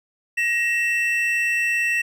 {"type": "tone pair together", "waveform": "triangle", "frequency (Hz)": [1888.7, 2671], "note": ["A#6", "E7"], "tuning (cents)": [22, 22], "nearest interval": "tritone", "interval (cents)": 600, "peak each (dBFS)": -20, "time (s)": [0.37, 2.02], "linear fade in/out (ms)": 10, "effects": []}